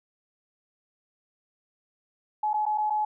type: tone with dropouts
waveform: sine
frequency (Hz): 850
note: G#5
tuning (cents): +40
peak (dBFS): -23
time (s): 2.43-3.05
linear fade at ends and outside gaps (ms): 5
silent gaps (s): 2.533-2.54 / 2.655-2.663 / 2.777-2.781 / 2.899-2.904
effects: none